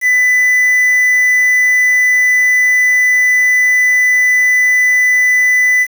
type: tone with quantisation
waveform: triangle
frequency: 1997 Hz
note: B6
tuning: 19 cents sharp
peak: -6 dBFS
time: 0.01-5.87 s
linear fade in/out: 50 ms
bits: 5
effects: none